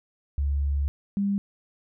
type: tone pair in turn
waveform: sine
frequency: 70.7 / 199.97 Hz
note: C#2 / G3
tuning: +35 / +35 cents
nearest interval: octave + tritone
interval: 1800 cents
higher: second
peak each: -22 dBFS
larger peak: neither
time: 0.38-0.88 / 1.17-1.38 s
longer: first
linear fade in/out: 0 ms
effects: none